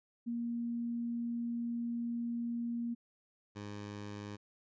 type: tone pair in turn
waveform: sine / 15% pulse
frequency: 235.6 / 103.03 Hz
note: A#3 / G#2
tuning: +19 / -13 cents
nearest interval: octave + major second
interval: 1432 cents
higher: first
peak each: -34 / -36 dBFS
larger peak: first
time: 0.26-2.95 / 3.55-4.37 s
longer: first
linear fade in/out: 20 ms
effects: resampled to 16000 Hz